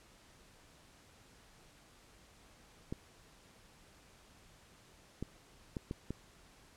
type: clicks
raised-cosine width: 3 ms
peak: -25 dBFS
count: 5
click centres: 2.925 / 5.226 / 5.768 / 5.911 / 6.106 s
effects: pink hiss -62 dBFS RMS until 6.76 s + low-pass 10000 Hz 12 dB/octave